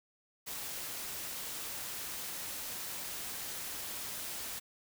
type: noise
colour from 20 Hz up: white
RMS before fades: -41 dBFS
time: 0.46-4.6 s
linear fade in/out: 20 ms
effects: none